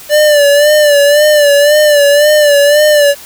square tone with vibrato, 587.3 Hz, D5, in tune, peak -5 dBFS, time 0.09-3.15 s, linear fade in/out 50 ms, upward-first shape sine, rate 1.9 Hz, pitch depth 56 cents each way, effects white hiss -32 dBFS RMS until 3.25 s

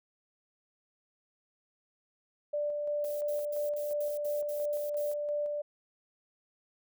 sine tone with tremolo, 589 Hz, D5, 5 cents sharp, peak -29 dBFS, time 2.53-5.62 s, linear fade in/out 10 ms, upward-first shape square, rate 2.9 Hz, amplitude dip 25%
violet noise bursts, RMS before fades -47 dBFS, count 9, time 3.04-5.138 s, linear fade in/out 2 ms, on 170 ms, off 71 ms
effects none

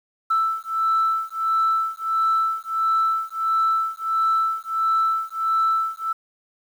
sine beating tone pair, 1322 / 1323.5 Hz, E6 / E6, +5 / +7 cents, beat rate 1.5 Hz, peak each -21 dBFS, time 0.3-6.13 s, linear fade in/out 10 ms, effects tanh soft clip ceiling -13 dBFS + 8-bit

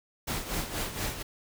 pink noise with tremolo, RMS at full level -31 dBFS, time 0.27-1.23 s, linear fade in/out 10 ms, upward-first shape sine, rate 4.2 Hz, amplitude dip 65%, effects none

